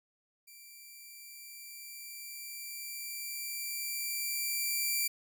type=tone with level ramp; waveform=5% pulse; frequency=2349 Hz; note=D7; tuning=in tune; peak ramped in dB=-42 to -19 dBFS; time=0.47-5.08 s; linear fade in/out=10 ms; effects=none